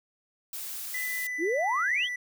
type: noise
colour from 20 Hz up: blue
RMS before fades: -37 dBFS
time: 0.53-1.27 s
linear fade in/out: 2 ms
type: tone with pitch glide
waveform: triangle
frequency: 2000 to 1972.5 Hz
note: B6 to B6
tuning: +21 to -3 cents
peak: -29 dBFS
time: 0.94-2.16 s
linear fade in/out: 5 ms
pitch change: -24 cents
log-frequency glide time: 1.09-1.96 s
type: exponential sweep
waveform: sine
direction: up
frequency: 293.7 to 3500 Hz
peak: -25 dBFS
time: 1.38-2.09 s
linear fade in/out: 50 ms
effects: none